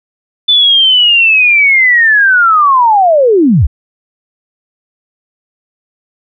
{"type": "linear sweep", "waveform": "sine", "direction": "down", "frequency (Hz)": [3520, 49], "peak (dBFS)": -4, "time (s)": [0.48, 3.67], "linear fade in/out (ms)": 10, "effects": []}